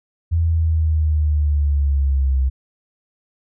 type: linear sweep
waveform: sine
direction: down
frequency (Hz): 83.8 to 65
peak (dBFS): -14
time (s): 0.31-2.5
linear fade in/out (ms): 20
effects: none